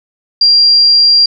sine tone, 4761 Hz, D8, 23 cents sharp, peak -4 dBFS, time 0.41-1.26 s, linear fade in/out 5 ms, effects none

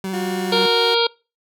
30% pulse tone with vibrato, 190 Hz, F#3, 46 cents sharp, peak -21 dBFS, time 0.04-0.66 s, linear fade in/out 2 ms, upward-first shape square, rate 19 Hz, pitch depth 15 cents each way
30% pulse tone with pitch glide, 360.9 to 370.6 Hz, F#4 to F#4, -43 to +3 cents, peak -22 dBFS, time 0.13-0.95 s, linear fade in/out 10 ms, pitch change +46 cents, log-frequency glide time 0.52-0.81 s
harmonic tone, 466.2 Hz, A#4, in tune, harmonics 1 / 2 / 3 / 5 / 6 / 7 / 8 / 9 / 10, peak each -18 / -23 / -26 / -29 / -33 / -22 / -27 / -24 / -27 dBFS, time 0.52-1.07 s, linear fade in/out 5 ms
effects noise-tail reverb RT60 0.3 s tail -24 dB re dry

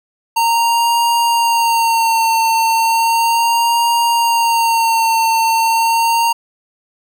square tone with vibrato, 920 Hz, A#5, 23 cents flat, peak -12 dBFS, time 0.36-6.33 s, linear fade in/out 10 ms, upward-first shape sine, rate 0.35 Hz, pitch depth 31 cents each way, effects none

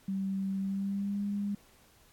sine tone with pitch glide, 193.5 to 202.7 Hz, G3 to G#3, -22 to -42 cents, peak -30 dBFS, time 0.08-1.55 s, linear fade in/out 5 ms, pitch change +80 cents, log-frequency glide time 0.6-1.23 s, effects pink hiss -62 dBFS RMS until 2.12 s + AAC 64 kbps

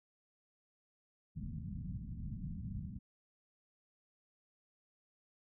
white low-pass noise, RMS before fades -43 dBFS, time 1.35-2.99 s, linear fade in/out 20 ms, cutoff 210 Hz, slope 48 dB/octave, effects none

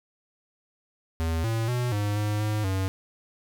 square tone with pitch steps, 81.6 / 113.2 / 123 / 103.3 / 104.9 / 106.4 / 95.3 Hz, E2 / A2 / B2 / G#2 / G#2 / G#2 / G2, -17 / +50 / -7 / -9 / +18 / +42 / -48 cents, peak -25 dBFS, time 1.2-2.88 s, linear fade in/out 0 ms, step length 240 ms, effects none

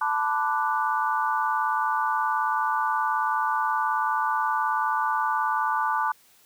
sine chord, B minor seventh, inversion third, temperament equal with one note detuned, 880 / 998.7 / 1174.7 / 1480 Hz, A5 / B5 / D6 / F#6, 0 / +19 / 0 / 0 cents, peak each -26 / -29 / -27 / -30 dBFS, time 0.01-6.12 s, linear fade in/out 5 ms, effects white hiss -58 dBFS RMS until 6.45 s

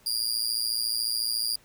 sawtooth tone with amplitude modulation, 4806 Hz, D8, 39 cents sharp, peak -19 dBFS, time 0.06-1.56 s, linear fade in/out 5 ms, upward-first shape sine, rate 114 Hz, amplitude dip 95%, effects pink hiss -59 dBFS RMS until 1.64 s

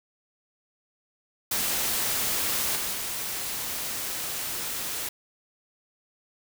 white noise with level steps, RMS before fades -27 / -30 / -32 dBFS, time 1.51-5.09 s, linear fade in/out 5 ms, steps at 2.75 / 2.92 s, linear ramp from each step 20 ms, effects none

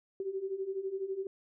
sine beating tone pair, 377.2 / 389.2 Hz, F#4 / G4, +33 / -12 cents, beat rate 12 Hz, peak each -39 / -35 dBFS, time 0.2-1.27 s, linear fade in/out 2 ms, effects none

